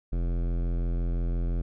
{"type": "tone with hard clipping", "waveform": "sine", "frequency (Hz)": 42.91, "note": "F1", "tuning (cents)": -30, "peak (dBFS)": -27, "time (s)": [0.12, 1.62], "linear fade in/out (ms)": 10, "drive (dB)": 17, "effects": []}